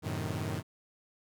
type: chord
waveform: sawtooth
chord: F# diminished seventh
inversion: none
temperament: equal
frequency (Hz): 92.5 / 110 / 130.81 / 155.56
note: F#2 / A2 / C3 / Eb3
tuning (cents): 0 / 0 / 0 / 0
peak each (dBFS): -34 / -34 / -37 / -34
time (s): 0.02-0.63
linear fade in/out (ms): 50
effects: none